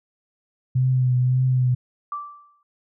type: tone with vibrato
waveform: sine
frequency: 127.3 Hz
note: C3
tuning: 47 cents flat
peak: -16 dBFS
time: 0.75-1.75 s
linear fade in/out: 10 ms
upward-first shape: triangle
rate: 1.8 Hz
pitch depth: 34 cents each way
type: tone with exponential decay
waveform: sine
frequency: 1168 Hz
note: D6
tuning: 10 cents flat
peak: -24 dBFS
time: 2.12-2.63 s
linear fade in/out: 2 ms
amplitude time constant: 110 ms
effects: none